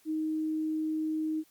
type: tone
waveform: sine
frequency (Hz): 313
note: D#4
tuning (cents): +10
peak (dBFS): -28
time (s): 0.05-1.44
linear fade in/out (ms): 50
effects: white hiss -64 dBFS RMS until 1.5 s + MP3 96 kbps